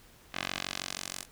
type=tone with band-pass filter sweep; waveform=10% pulse; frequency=46.25 Hz; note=F#1; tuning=in tune; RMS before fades=-38 dBFS; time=0.32-1.26 s; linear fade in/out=50 ms; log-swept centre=2500 to 8600 Hz; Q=0.97; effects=pink hiss -58 dBFS RMS until 1.31 s